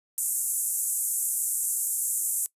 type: band-pass noise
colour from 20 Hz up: pink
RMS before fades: -28 dBFS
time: 0.18-2.46 s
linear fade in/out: 0 ms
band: 7500 to 13000 Hz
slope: 48 dB/octave
effects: noise-tail reverb RT60 0.1 s tail -21 dB re dry + resampled to 32000 Hz